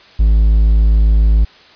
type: tone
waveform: triangle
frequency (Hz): 53.6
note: A1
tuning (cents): -45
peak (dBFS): -5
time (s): 0.19-1.45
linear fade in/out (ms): 10
effects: white hiss -43 dBFS RMS until 1.75 s + resampled to 11025 Hz